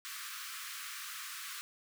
pink high-pass noise, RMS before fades -44 dBFS, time 0.05-1.61 s, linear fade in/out 0 ms, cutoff 1100 Hz, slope 96 dB/octave, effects none

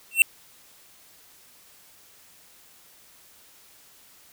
square tone with exponential growth, 2707 Hz, E7, 45 cents sharp, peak -9 dBFS, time 0.11-0.22 s, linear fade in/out 1 ms, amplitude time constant 22 ms, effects white hiss -54 dBFS RMS until 4.32 s

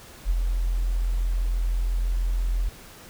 sine tone with ADSR envelope, 43 Hz, F1, 26 cents flat, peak -17 dBFS, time 0.25-2.69 s, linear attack 52 ms, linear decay 25 ms, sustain -4 dB, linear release 7 ms, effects pink hiss -46 dBFS RMS until 3.09 s

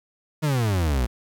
40% pulse exponential sweep, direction down, 160 to 57 Hz, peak -19 dBFS, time 0.42-1.07 s, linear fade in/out 20 ms, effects 10-bit

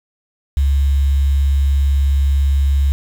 sine tone with quantisation, 69.5 Hz, C#2, 5 cents sharp, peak -11 dBFS, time 0.57-2.92 s, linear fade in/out 0 ms, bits 6, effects none

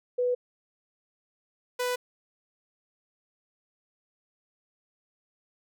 sine / sawtooth tone pair in turn, 493.9 / 495.7 Hz, B4 / B4, 0 / +6 cents, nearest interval unison, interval 6 cents, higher second, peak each -23 / -23 dBFS, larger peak neither, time 0.18-0.35 / 1.79-1.96 s, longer neither, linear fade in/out 10 ms, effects none

